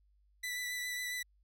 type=tone with vibrato; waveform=sawtooth; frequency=1980 Hz; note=B6; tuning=4 cents sharp; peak=-33 dBFS; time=0.43-1.23 s; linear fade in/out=10 ms; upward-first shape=triangle; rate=7.3 Hz; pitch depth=20 cents each way; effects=added 50 Hz sine -66 dBFS peak until 1.43 s